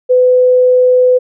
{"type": "tone", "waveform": "sine", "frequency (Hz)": 503, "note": "B4", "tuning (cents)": 32, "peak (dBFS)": -5, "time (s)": [0.09, 1.19], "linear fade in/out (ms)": 20, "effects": []}